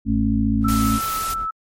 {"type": "harmonic tone", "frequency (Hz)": 55, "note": "A1", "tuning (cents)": 0, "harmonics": [1, 2, 4, 5], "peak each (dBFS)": [-23, -24, -19, -22], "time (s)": [0.05, 1], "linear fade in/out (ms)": 50}
{"type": "noise with tremolo", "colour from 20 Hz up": "brown", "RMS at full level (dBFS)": -35, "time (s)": [0.6, 1.48], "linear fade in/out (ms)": 50, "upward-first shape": "triangle", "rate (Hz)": 8.9, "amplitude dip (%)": 35}
{"type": "tone with vibrato", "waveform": "sine", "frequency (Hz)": 1318.5, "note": "E6", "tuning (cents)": 0, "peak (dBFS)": -22, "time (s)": [0.64, 1.51], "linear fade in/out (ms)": 10, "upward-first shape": "sine", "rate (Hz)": 3.3, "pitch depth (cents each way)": 13}
{"type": "noise", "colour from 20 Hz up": "white", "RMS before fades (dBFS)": -29, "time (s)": [0.68, 1.34], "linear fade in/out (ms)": 5}
{"effects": ["MP3 64 kbps"]}